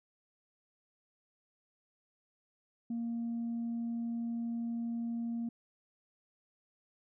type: tone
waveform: sine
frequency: 233.1 Hz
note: A#3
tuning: in tune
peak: -32 dBFS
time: 2.9-5.49 s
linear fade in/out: 5 ms
effects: tanh soft clip ceiling -31 dBFS